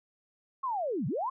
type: linear two-way sweep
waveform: sine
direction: down then up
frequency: 1106 to 117.8 to 1106 Hz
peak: -29 dBFS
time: 0.63-1.3 s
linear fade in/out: 10 ms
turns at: 1.07 s
effects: none